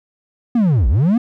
triangle linear two-way sweep, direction down then up, 248.9 to 50 to 248.9 Hz, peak -9 dBFS, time 0.55-1.18 s, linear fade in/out 5 ms, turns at 0.88 s, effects none

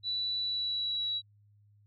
sine tone with pitch glide, 3955 to 3901 Hz, B7 to B7, +2 to -22 cents, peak -30 dBFS, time 0.03-1.22 s, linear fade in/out 50 ms, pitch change -24 cents, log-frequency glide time 0.4-1.02 s, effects added 103 Hz sine -60 dBFS peak until 1.86 s

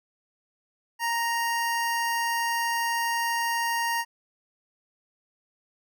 25% pulse tone, 932.3 Hz, A#5, in tune, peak -21 dBFS, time 0.99-4.05 s, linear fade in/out 50 ms, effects none

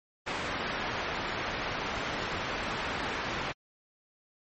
white low-pass noise, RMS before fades -34 dBFS, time 0.26-3.53 s, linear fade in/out 20 ms, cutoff 2000 Hz, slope 12 dB/octave, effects MP3 32 kbps

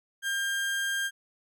35% pulse tone, 1600 Hz, G6, 35 cents sharp, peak -26 dBFS, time 0.22-1.11 s, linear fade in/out 50 ms, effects none

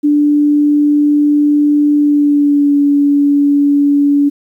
sine tone with pitch glide, 293.7 to 286 Hz, D4 to D4, 0 to -46 cents, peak -7 dBFS, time 0.03-4.3 s, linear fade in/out 20 ms, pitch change -46 cents, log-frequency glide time 1.95-2.76 s, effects 8-bit

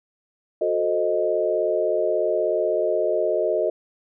sine chord, F# diminished seventh, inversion none, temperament equal with one note detuned, 363.6 / 440 / 523.3 / 622.3 Hz, F#4 / A4 / C5 / Eb5, -30 / 0 / 0 / 0 cents, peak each -26 / -25 / -28 / -22 dBFS, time 0.61-3.7 s, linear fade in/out 5 ms, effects none

